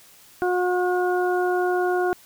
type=harmonic tone; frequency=360.8 Hz; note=F#4; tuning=44 cents flat; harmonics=1 / 2 / 3 / 4; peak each=-21 / -25 / -34 / -29 dBFS; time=0.42-2.13 s; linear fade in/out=0 ms; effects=white hiss -51 dBFS RMS until 2.25 s